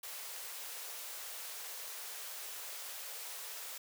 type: high-pass noise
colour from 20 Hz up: white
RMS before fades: -45 dBFS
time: 0.03-3.78 s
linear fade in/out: 5 ms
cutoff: 420 Hz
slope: 48 dB/octave
effects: none